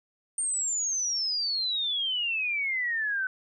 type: exponential sweep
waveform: sine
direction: down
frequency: 8870 to 1503 Hz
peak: -26 dBFS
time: 0.38-3.27 s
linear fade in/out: 2 ms
effects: none